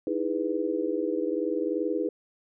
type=chord; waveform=sine; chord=E major seventh; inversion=third; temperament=just; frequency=309 / 329.6 / 412 / 494.4 Hz; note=D#4 / E4 / G#4 / B4; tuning=-12 / 0 / -14 / +2 cents; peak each=-31 dBFS; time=0.07-2.09 s; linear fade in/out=2 ms; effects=none